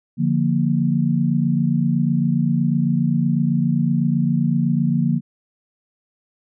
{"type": "chord", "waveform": "sine", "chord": "Bb major", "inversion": "first", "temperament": "equal", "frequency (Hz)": [146.83, 174.61, 233.1], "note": ["D3", "F3", "Bb3"], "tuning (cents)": [0, 0, 0], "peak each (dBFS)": -20, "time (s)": [0.17, 5.21], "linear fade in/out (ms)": 50, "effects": []}